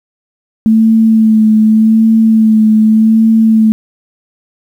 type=tone with vibrato; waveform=sine; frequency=220 Hz; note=A3; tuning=in tune; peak=-4 dBFS; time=0.66-3.72 s; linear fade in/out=0 ms; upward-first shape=sine; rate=0.85 Hz; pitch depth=26 cents each way; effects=7-bit